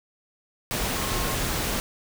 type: tone in noise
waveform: sine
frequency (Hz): 1075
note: C6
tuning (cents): +47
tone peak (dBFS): -36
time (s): 0.96-1.35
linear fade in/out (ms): 0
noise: pink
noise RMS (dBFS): -27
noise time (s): 0.71-1.8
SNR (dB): -12
effects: none